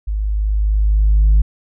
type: tone with level ramp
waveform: sine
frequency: 51.91 Hz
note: G#1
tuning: in tune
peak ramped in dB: -17 to -5 dBFS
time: 0.07-1.42 s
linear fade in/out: 10 ms
effects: tanh soft clip ceiling -6 dBFS